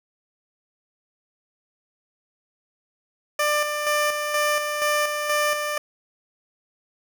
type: tone with tremolo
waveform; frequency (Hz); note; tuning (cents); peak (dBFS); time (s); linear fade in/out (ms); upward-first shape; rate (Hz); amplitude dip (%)
15% pulse; 595; D5; +22; -13; 3.39-5.78; 5; square; 2.1; 45
effects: none